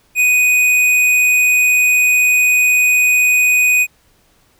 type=tone with tanh clipping; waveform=sine; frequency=2489 Hz; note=D#7; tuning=in tune; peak=-11 dBFS; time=0.15-3.87 s; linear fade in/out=50 ms; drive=14 dB; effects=pink hiss -55 dBFS RMS until 4.59 s